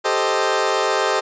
20% pulse chord, A half-diminished seventh, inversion third, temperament equal, 392 / 440 / 523.3 / 622.3 Hz, G4 / A4 / C5 / Eb5, 0 / 0 / 0 / 0 cents, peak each -18 dBFS, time 0.04-1.21 s, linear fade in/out 20 ms, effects resampled to 16000 Hz

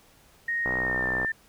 sine tone with pitch glide, 1864.7 to 1787.7 Hz, A#6 to A6, 0 to +27 cents, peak -25 dBFS, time 0.48-1.32 s, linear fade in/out 5 ms, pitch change -73 cents, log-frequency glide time 0.78-1.05 s
click train, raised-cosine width 1 ms, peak -17 dBFS, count 38, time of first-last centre 0.66-1.247 s, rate 63 Hz
effects pink hiss -58 dBFS RMS until 1.48 s

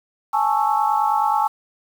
sine chord, A major seventh, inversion third, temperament equal, 830.6 / 880 / 1108.7 / 1318.5 Hz, G#5 / A5 / C#6 / E6, 0 / 0 / 0 / 0 cents, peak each -20 / -20 / -24 / -26 dBFS, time 0.33-1.48 s, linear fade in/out 10 ms, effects 7-bit

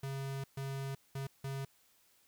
square tone bursts at uneven times, 136.3 Hz, C#3, 29 cents flat, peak -38 dBFS, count 4, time 0.03-0.44 / 0.57-0.95 / 1.15-1.27 / 1.44-1.65 s, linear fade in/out 5 ms, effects white hiss -69 dBFS RMS until 2.27 s

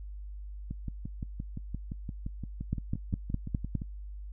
two click trains, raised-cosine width 5 ms, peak -24 / -17 dBFS, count 19 / 6, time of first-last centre 0.71-3.819 / 2.73-3.752 s, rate 5.79 / 4.89 Hz, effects noise-tail reverb RT60 0.1 s tail -24 dB re dry + added 50 Hz sine -39 dBFS peak until 4.32 s

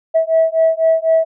sine beating tone pair, 647 / 651 Hz, E5 / E5, -32 / -22 cents, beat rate 4 Hz, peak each -13 dBFS, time 0.14-1.25 s, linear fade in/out 20 ms, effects tanh soft clip ceiling -5 dBFS

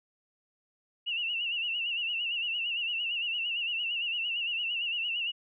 sine tone with vibrato, 2794 Hz, F7, in tune, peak -29 dBFS, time 1.06-5.32 s, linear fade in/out 20 ms, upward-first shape sine, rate 8.8 Hz, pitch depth 87 cents each way, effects none

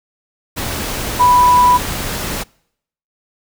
sine tone in noise, 987.8 Hz, B5, in tune, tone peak -7 dBFS, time 1.19-1.78 s, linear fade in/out 20 ms, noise pink, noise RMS -22 dBFS, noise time 0.56-2.44 s, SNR +12 dB, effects noise-tail reverb RT60 0.7 s tail -26 dB re dry

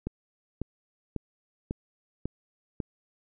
click train, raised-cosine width 3 ms, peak -18 dBFS, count 6, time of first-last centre 0.07-2.802 s, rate 1.83 Hz, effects none

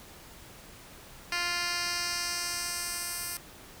10% pulse tone with band-pass filter sweep, 349.2 Hz, F4, in tune, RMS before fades -33 dBFS, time 1.32-3.37 s, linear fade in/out 2 ms, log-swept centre 3500 to 11000 Hz, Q 1.2, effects pink hiss -50 dBFS RMS until 3.8 s

